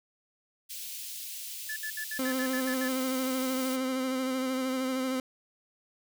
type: high-pass noise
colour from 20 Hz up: white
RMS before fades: -40 dBFS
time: 0.69-3.77 s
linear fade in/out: 20 ms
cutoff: 2600 Hz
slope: 24 dB/octave
type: tone bursts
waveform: triangle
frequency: 1733 Hz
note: A6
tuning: 27 cents flat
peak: -32 dBFS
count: 9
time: 1.69-2.883 s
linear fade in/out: 5 ms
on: 73 ms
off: 67 ms
type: tone with vibrato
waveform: 30% pulse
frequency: 260 Hz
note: C4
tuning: 11 cents flat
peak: -26 dBFS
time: 2.19-5.2 s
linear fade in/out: 2 ms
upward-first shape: sine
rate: 13 Hz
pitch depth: 29 cents each way
effects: none